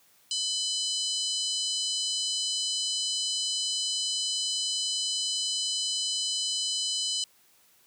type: harmonic tone with a mistuned harmonic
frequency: 1000 Hz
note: B5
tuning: 21 cents sharp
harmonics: 3 / 4 / 5 / 6 / 7 / 8 / 9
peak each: -32 / -33 / -34 / -39 / -38 / -38 / -41 dBFS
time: 0.31-7.24 s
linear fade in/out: 2 ms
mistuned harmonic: 4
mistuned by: +30 cents
effects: white hiss -62 dBFS RMS until 7.86 s + high-pass 80 Hz 12 dB/octave